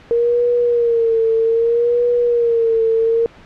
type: tone with vibrato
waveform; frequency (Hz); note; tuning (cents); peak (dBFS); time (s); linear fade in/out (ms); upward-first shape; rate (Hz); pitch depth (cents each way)
sine; 466.2; A#4; 0; -12; 0.11-3.26; 0; sine; 0.63; 61
effects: pink hiss -43 dBFS RMS until 3.45 s + low-pass 3000 Hz 12 dB/octave